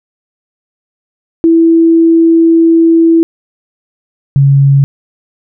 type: tone pair in turn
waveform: sine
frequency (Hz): 330 / 138.75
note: E4 / C#3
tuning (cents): +2 / +2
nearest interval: octave + minor third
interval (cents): 1500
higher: first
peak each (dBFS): -3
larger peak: neither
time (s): 1.44-3.23 / 4.36-4.84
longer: first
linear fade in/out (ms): 0
effects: none